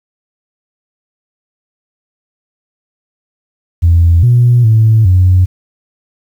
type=tone with pitch steps; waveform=sine; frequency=84.7 / 121.2 / 110.7 / 91.6 Hz; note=E2 / B2 / A2 / F#2; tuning=+48 / -32 / +11 / -17 cents; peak=-3 dBFS; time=3.82-5.46 s; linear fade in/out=20 ms; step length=410 ms; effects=tanh soft clip ceiling 0 dBFS + 7-bit

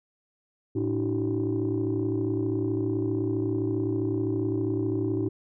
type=tone cluster; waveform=sine; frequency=110.2 / 293.4 / 325.5 / 380.9 Hz; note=A2 / D4 / E4 / G4; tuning=+3 / -2 / -22 / -50 cents; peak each=-29 dBFS; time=0.75-5.29 s; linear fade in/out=10 ms; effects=tanh soft clip ceiling -18 dBFS

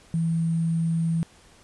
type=tone with sample-and-hold; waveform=sine; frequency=164.81 Hz; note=E3; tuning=in tune; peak=-21 dBFS; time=0.14-1.23 s; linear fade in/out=0 ms; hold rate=8820 Hz; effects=pink hiss -54 dBFS RMS until 1.63 s + resampled to 24000 Hz

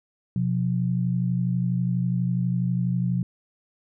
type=tone pair together; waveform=sine; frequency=126 / 178.19 Hz; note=B2 / F3; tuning=+35 / +35 cents; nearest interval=tritone; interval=600 cents; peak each=-24 dBFS; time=0.36-3.23 s; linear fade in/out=2 ms; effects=none

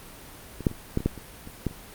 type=clicks; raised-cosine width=3 ms; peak=-23 / -7 / -25 / -10 / -21 / -9 / -25 / -26 / -12 / -30 dBFS; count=10; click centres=0.607 / 0.668 / 0.714 / 0.974 / 1.005 / 1.06 / 1.177 / 1.474 / 1.667 / 1.711 s; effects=pink hiss -45 dBFS RMS until 1.94 s + Opus 32 kbps

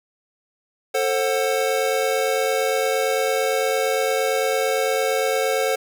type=chord; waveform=square; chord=F# diminished; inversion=first; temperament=just; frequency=444 / 532.8 / 740 Hz; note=A4 / C5 / F#5; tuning=+16 / +31 / 0 cents; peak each=-24 / -23 / -27 dBFS; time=0.94-5.76 s; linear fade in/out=10 ms; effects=none

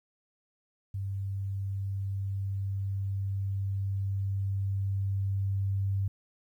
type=tone with level ramp; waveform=sine; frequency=98 Hz; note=G2; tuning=in tune; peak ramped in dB=-31 to -26 dBFS; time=0.94-6.08 s; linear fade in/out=5 ms; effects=11-bit

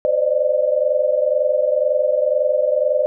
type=tone cluster; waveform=sine; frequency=516 / 586 / 608 Hz; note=C5 / D5 / D#5; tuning=-24 / -4 / -40 cents; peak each=-19 dBFS; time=0.05-3.06 s; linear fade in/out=0 ms; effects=none

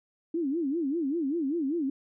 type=tone with vibrato; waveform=sine; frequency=303.4 Hz; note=D#4; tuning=44 cents flat; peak=-26 dBFS; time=0.34-1.9 s; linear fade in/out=5 ms; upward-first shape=sine; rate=5.1 Hz; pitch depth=240 cents each way; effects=none

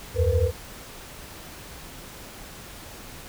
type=tone cluster; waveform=sine; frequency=77 / 90.5 / 463.6 / 500 Hz; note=D#2 / F#2 / A#4 / B4; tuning=-17 / -38 / -10 / +21 cents; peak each=-23 / -22 / -27 / -25 dBFS; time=0.14-0.52 s; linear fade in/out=50 ms; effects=tanh soft clip ceiling -8 dBFS + pink hiss -42 dBFS RMS until 3.28 s

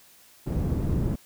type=low-pass noise; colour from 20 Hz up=white; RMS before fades=-26 dBFS; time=0.46-1.16 s; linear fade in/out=10 ms; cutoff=180 Hz; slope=12 dB/octave; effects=white hiss -55 dBFS RMS until 1.25 s

